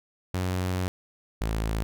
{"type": "tone pair in turn", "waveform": "sawtooth", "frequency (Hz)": [91.8, 54.58], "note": ["F#2", "A1"], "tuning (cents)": [-13, -13], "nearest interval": "major sixth", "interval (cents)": 900, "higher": "first", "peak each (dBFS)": [-22, -22], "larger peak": "neither", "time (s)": [[0.34, 0.88], [1.41, 1.83]], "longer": "first", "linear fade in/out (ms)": 0, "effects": []}